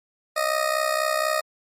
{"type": "tone with amplitude modulation", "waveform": "20% pulse", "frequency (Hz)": 622.3, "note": "D#5", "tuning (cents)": 0, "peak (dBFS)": -13, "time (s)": [0.36, 1.41], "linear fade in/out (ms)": 10, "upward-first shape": "sine", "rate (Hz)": 64.1, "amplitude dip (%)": 75, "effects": ["MP3 64 kbps"]}